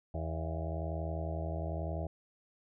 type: harmonic tone with a mistuned harmonic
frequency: 81 Hz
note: E2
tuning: 30 cents flat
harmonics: 1 / 2 / 4 / 5 / 6 / 7 / 8 / 9 / 10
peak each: -36 / -41 / -46 / -49 / -52 / -46 / -43 / -47 / -52 dBFS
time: 0.14-2.07 s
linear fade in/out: 5 ms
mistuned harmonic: 9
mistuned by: -72 cents
effects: none